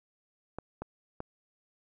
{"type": "clicks", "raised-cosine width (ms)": 1, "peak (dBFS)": -23, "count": 3, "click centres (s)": [0.586, 0.82, 1.204], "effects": []}